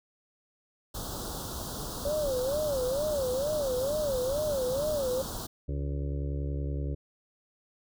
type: band-stop noise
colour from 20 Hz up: pink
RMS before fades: -37 dBFS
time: 0.94-5.47 s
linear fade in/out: 10 ms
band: 1400 to 3400 Hz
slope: 48 dB/octave
type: tone with vibrato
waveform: sine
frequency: 554.4 Hz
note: C#5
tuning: in tune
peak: -27 dBFS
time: 2.05-5.22 s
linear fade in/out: 5 ms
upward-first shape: sine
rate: 2.2 Hz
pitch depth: 180 cents each way
type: harmonic tone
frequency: 70.5 Hz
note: C#2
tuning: 30 cents sharp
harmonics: 1 / 2 / 4 / 5 / 6 / 7 / 8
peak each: -31 / -35 / -41 / -45 / -45 / -48 / -48 dBFS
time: 5.68-6.95 s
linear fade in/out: 10 ms
effects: none